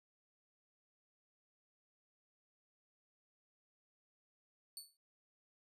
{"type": "tone with exponential decay", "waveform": "20% pulse", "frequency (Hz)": 4463, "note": "C#8", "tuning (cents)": 11, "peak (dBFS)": -37, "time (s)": [4.77, 4.97], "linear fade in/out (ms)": 1, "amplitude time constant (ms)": 42, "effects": ["resampled to 32000 Hz"]}